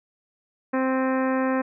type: harmonic tone with a mistuned harmonic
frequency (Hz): 261.6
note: C4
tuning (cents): 0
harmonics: 1 / 2 / 3 / 4 / 5 / 6 / 7 / 8 / 9 / 10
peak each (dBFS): -23 / -26 / -33 / -31 / -36 / -36 / -35 / -46 / -45 / -47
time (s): 0.73-1.62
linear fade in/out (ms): 10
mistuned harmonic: 10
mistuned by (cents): -47
effects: none